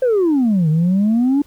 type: exponential two-way sweep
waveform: sine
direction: down then up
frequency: 534 to 151.5 to 292.4 Hz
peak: -10 dBFS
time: 0.02-1.42 s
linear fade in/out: 5 ms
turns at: 0.69 s
effects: tanh soft clip ceiling -10 dBFS + pink hiss -51 dBFS RMS until 1.46 s